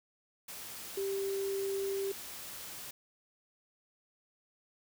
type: tone in noise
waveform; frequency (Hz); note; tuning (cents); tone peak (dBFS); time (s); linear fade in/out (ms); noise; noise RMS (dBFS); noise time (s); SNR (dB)
sine; 392; G4; 0; -32; 0.97-2.12; 5; white; -45; 0.48-2.91; +10
effects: none